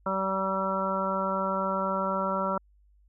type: harmonic tone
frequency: 192 Hz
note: G3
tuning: 36 cents flat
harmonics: 1 / 2 / 3 / 4 / 5 / 6 / 7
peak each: -33 / -39 / -31 / -43 / -32 / -37 / -31 dBFS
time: 0.06-2.58 s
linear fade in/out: 5 ms
effects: added 50 Hz sine -58 dBFS peak until 3.08 s